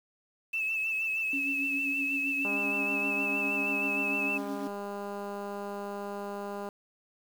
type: tone with vibrato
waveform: sine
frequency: 2620 Hz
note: E7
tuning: 11 cents flat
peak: -28 dBFS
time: 0.53-4.38 s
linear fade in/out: 10 ms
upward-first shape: sine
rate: 6.4 Hz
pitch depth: 35 cents each way
type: tone with tremolo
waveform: sine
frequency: 277.2 Hz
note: C#4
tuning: in tune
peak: -32 dBFS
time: 1.33-4.67 s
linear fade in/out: 0 ms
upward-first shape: sine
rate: 7.6 Hz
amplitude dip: 60%
type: click train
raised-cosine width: 1 ms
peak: -25 dBFS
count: 857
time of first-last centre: 2.45-6.688 s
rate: 202 Hz
effects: high-pass 150 Hz 12 dB/octave + 8-bit